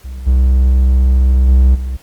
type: tone with level steps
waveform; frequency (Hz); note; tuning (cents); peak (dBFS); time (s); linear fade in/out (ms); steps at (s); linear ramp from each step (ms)
triangle; 64.3; C2; -30; -21 / -5 / -3 / -15; 0.04-1.97; 10; 0.26 / 1.47 / 1.74; 20
effects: pink hiss -46 dBFS RMS until 2.02 s + Opus 48 kbps